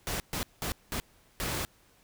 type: noise bursts at uneven times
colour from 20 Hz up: pink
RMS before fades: -33 dBFS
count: 5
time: 0.07-0.2 / 0.33-0.43 / 0.62-0.72 / 0.92-1 / 1.4-1.65 s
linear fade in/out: 0 ms
effects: pink hiss -63 dBFS RMS until 2.03 s